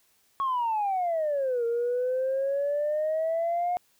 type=exponential two-way sweep; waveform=sine; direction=down then up; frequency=1110 to 462.6 to 720 Hz; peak=-23 dBFS; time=0.4-3.77 s; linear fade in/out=0 ms; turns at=1.65 s; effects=tanh soft clip ceiling -21 dBFS + white hiss -66 dBFS RMS until 3.99 s